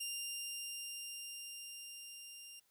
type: tone with level ramp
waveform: 15% pulse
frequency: 2794 Hz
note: F7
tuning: in tune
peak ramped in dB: -32 to -44 dBFS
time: 0-2.6 s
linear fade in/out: 10 ms
effects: white hiss -75 dBFS RMS until 2.7 s